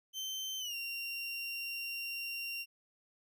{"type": "tone with pitch glide", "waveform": "30% pulse", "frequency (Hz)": [3100, 2762], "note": ["G7", "F7"], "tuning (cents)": [-20, -20], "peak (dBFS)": -35, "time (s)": [0.13, 2.66], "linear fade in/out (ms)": 50, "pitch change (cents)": -200, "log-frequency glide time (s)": [0.59, 0.75], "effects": []}